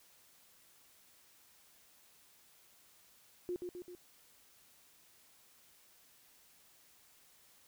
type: tone with echo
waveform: sine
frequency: 356.6 Hz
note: F4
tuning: 36 cents sharp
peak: -35 dBFS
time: 3.49-3.56 s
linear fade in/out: 0 ms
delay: 130 ms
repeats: 3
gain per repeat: -4 dB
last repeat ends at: 3.95 s
effects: white hiss -65 dBFS RMS until 7.67 s